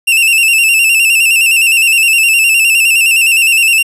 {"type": "tone with vibrato", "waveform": "45% pulse", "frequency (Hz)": 2693, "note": "E7", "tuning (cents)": 36, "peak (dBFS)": -6, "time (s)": [0.07, 3.83], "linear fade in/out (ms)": 10, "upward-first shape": "square", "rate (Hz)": 9.7, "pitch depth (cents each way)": 48, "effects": ["resampled to 32000 Hz"]}